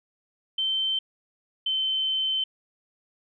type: tone pair in turn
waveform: sine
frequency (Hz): 3100 / 3079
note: G7 / G7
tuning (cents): -20 / -32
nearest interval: unison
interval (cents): 12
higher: first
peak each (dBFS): -23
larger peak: neither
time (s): 0.58-0.99 / 1.66-2.44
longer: second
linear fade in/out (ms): 5
effects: none